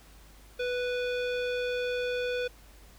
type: tone with low-pass filter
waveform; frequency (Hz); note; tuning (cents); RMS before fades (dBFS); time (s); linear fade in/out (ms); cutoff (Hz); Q
square; 493.9; B4; 0; -31; 0.59-2.48; 10; 3300; 1.7
effects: added 50 Hz sine -53 dBFS peak until 2.98 s + pink hiss -57 dBFS RMS until 2.98 s